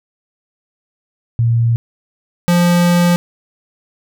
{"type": "tone pair in turn", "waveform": ["sine", "square"], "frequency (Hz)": [116.54, 174.61], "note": ["A#2", "F3"], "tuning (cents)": [0, 0], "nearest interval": "perfect fifth", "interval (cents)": 700, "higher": "second", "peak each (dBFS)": -10, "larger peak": "neither", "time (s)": [[1.39, 1.76], [2.48, 3.16]], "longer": "second", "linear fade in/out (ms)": 0, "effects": []}